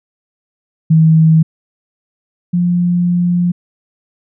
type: tone pair in turn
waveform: sine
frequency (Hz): 160 / 175.84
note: D#3 / F3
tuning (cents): +49 / +12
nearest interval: major second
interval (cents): 163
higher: second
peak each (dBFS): -5 / -10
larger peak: first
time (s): 0.9-1.43 / 2.53-3.52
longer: second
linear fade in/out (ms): 10
effects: none